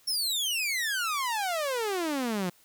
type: exponential sweep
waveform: sawtooth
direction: down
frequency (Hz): 5500 to 171.6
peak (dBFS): -24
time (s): 0.07-2.5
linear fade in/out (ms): 10
effects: white hiss -61 dBFS RMS until 2.64 s